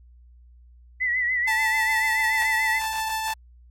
sine tone with vibrato, 1975.5 Hz, B6, in tune, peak -21 dBFS, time 1-2.8 s, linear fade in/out 20 ms, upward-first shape triangle, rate 6.9 Hz, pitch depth 75 cents each way
sawtooth tone with tremolo, 880 Hz, A5, in tune, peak -20 dBFS, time 1.47-3.34 s, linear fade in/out 10 ms, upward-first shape triangle, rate 6.7 Hz, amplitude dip 30%
effects added 60 Hz sine -48 dBFS peak until 3.7 s + AAC 48 kbps

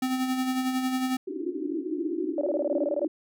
square tone with tremolo, 257.9 Hz, C4, 25 cents flat, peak -24 dBFS, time 0.02-1.17 s, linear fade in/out 5 ms, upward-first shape sine, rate 11 Hz, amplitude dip 45%
white band-pass noise, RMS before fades -31 dBFS, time 1.27-3.08 s, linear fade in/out 5 ms, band 280 to 370 Hz, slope 96 dB/octave
sine tone bursts, 577 Hz, D5, 31 cents flat, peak -23 dBFS, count 13, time 2.38-3.048 s, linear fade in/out 2 ms, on 32 ms, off 21 ms
effects none

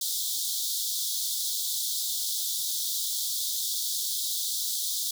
pink high-pass noise, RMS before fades -30 dBFS, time 0.01-5.11 s, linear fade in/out 5 ms, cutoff 3400 Hz, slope 96 dB/octave, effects none

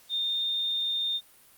sine tone with vibrato, 3636 Hz, A#7, 44 cents flat, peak -26 dBFS, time 0.09-1.21 s, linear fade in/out 50 ms, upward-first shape triangle, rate 19 Hz, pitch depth 8 cents each way, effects white hiss -57 dBFS RMS until 1.57 s + Opus 48 kbps

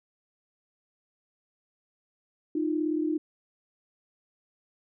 sine tone pair together, 308.2 / 345.9 Hz, D#4 / F4, -16 / -17 cents, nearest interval major second, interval 199 cents, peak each -26 / -31 dBFS, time 2.55-3.18 s, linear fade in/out 5 ms, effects none

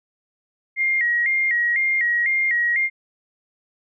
sine tone with vibrato, 2005 Hz, B6, 26 cents sharp, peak -17 dBFS, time 0.76-2.9 s, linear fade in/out 50 ms, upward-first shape square, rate 2 Hz, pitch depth 93 cents each way, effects none

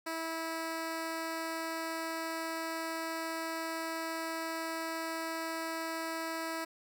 10% pulse tone, 325.9 Hz, E4, 20 cents flat, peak -27 dBFS, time 0.06-6.65 s, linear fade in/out 10 ms, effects none

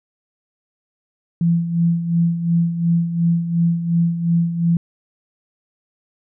sine tone with tremolo, 169.1 Hz, E3, 44 cents sharp, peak -12 dBFS, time 1.41-4.77 s, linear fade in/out 2 ms, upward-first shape sine, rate 2.8 Hz, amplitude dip 65%, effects none

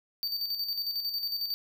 square tone with tremolo, 4600 Hz, D8, 37 cents flat, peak -29 dBFS, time 0.23-1.54 s, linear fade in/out 0 ms, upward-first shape square, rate 11 Hz, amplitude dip 50%, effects none

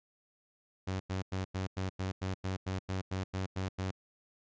sawtooth tone bursts, 94.4 Hz, F#2, 35 cents sharp, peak -29 dBFS, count 14, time 0.87-3.912 s, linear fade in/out 10 ms, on 130 ms, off 94 ms, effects resampled to 16000 Hz

